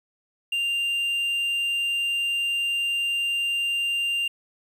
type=tone; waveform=triangle; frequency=2790 Hz; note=F7; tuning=2 cents flat; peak=-21 dBFS; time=0.52-4.28 s; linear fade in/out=5 ms; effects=9-bit